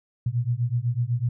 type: beating tone pair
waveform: sine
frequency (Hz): 116.54 / 124.54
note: A#2 / B2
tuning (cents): 0 / +15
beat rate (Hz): 8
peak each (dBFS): -25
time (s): 0.26-1.29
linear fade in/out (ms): 5
effects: none

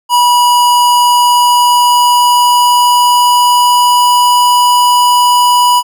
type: tone with pitch glide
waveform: square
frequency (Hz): 973 to 980.3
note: B5 to B5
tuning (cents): -26 to -13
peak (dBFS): -6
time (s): 0.09-5.83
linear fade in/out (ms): 50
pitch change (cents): +13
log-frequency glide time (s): 1.04-4.5
effects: none

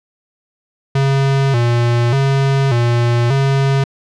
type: tone with vibrato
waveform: square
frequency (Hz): 127.6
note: C3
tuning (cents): -43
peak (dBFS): -12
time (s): 0.95-3.84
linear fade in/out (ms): 5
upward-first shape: square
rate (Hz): 0.85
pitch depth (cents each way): 120
effects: low-pass 5000 Hz 12 dB/octave

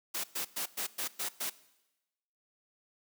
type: noise bursts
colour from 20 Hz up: white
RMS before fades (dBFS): -35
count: 7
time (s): 0.14-1.5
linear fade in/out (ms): 10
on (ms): 100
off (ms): 110
effects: noise-tail reverb RT60 1.0 s tail -19 dB re dry + high-pass 200 Hz 12 dB/octave

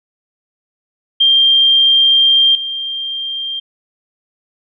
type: tone with level steps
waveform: sine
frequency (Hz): 3184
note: G7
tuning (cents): +26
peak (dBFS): -7 / -19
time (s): 1.2-3.6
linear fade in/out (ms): 10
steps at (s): 2.55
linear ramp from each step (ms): 2
effects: none

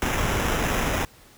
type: noise with sample-and-hold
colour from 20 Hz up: pink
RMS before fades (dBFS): -24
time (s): 0.02-1.05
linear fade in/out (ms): 2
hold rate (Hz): 4410
effects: pink hiss -52 dBFS RMS until 1.37 s

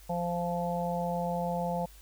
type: harmonic tone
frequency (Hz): 173.6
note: F3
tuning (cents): -10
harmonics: 1 / 3 / 4 / 5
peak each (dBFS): -33 / -34 / -35 / -36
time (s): 0.09-1.86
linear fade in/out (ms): 10
effects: added 50 Hz sine -51 dBFS peak until 2.01 s + white hiss -57 dBFS RMS until 2.01 s

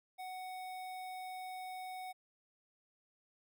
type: tone with notch filter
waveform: square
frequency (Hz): 743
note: F#5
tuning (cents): +7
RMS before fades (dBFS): -45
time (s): 0.18-2.13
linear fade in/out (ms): 20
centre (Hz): 6400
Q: 1.5
effects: none

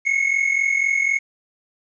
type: tone pair together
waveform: triangle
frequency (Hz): 2173 / 2217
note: C#7 / C#7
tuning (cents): -35 / 0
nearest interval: unison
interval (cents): 35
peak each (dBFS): -17 / -20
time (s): 0.05-1.19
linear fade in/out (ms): 20
effects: resampled to 16000 Hz + 9-bit

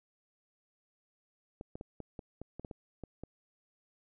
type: clicks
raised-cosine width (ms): 2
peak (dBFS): -29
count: 11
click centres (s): 1.611 / 1.755 / 1.811 / 2.003 / 2.192 / 2.416 / 2.596 / 2.648 / 2.712 / 3.037 / 3.236
effects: none

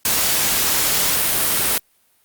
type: noise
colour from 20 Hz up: white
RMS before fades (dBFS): -18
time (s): 0.05-1.78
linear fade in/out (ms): 2
effects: white hiss -60 dBFS RMS until 2.24 s + Opus 48 kbps

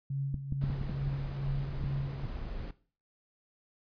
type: tone with tremolo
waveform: sine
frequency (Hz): 137.8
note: C#3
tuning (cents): -10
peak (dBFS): -29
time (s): 0.1-2.26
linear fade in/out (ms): 5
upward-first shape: sine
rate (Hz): 2.3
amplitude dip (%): 60
type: clicks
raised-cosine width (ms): 5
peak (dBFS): -22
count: 7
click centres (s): 0.343 / 0.524 / 0.639 / 0.7 / 0.814 / 0.896 / 1.839
type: noise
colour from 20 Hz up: brown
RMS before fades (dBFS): -39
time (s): 0.61-2.71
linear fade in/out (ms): 5
effects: noise-tail reverb RT60 0.4 s tail -17 dB re dry + resampled to 11025 Hz

